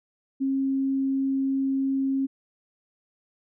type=tone; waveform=sine; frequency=269.7 Hz; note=C#4; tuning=47 cents flat; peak=-22 dBFS; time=0.4-2.27 s; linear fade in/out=20 ms; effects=none